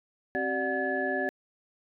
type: tone cluster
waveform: sine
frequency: 265.1 / 382.3 / 589 / 732 / 1712 Hz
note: C4 / G4 / D5 / F#5 / A6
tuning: +23 / -43 / +5 / -19 / -48 cents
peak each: -34 / -33 / -33 / -34 / -31 dBFS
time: 0.35-1.29 s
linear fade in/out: 0 ms
effects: tanh soft clip ceiling -15 dBFS